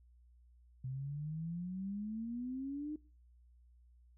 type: exponential sweep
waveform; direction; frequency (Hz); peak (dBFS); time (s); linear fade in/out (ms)
sine; up; 127.5 to 307.9; -38; 0.84-2.96; 5
effects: noise-tail reverb RT60 0.4 s tail -24 dB re dry + added 60 Hz sine -61 dBFS peak until 4.17 s